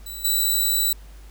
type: tone with level steps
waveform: 5% pulse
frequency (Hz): 3951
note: B7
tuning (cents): 0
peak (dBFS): -25 / -11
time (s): 0.06-0.93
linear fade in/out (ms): 5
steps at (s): 0.24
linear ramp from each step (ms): 10
effects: added 50 Hz sine -40 dBFS peak until 1.3 s + pink hiss -53 dBFS RMS until 1.3 s